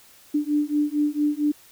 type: beating tone pair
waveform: sine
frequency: 293.7 / 298.1 Hz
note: D4 / D4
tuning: 0 / +26 cents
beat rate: 4.4 Hz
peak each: -23 dBFS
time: 0.34-1.52 s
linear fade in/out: 10 ms
effects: white hiss -52 dBFS RMS until 1.71 s